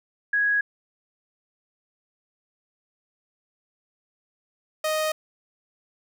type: tone pair in turn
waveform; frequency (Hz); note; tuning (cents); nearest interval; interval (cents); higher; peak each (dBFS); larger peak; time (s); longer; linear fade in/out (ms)
sine / sawtooth; 1661.2 / 622.2; G#6 / D#5; 0 / 0; octave + perfect fourth; 1700; first; -19; neither; 0.33-0.61 / 4.84-5.12; neither; 5
effects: none